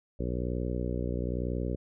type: harmonic tone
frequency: 61 Hz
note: B1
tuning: 21 cents flat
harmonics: 1 / 2 / 3 / 4 / 5 / 6 / 7 / 8 / 9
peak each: -33 / -36 / -38 / -39 / -40 / -41 / -41 / -42 / -43 dBFS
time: 0.19-1.76 s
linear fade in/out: 10 ms
effects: none